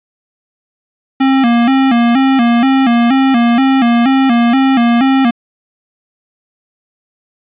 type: tone with vibrato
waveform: square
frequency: 251.1 Hz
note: B3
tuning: 29 cents sharp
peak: -8 dBFS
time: 1.2-5.31 s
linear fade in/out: 10 ms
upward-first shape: square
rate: 2.1 Hz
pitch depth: 110 cents each way
effects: resampled to 8000 Hz + 7-bit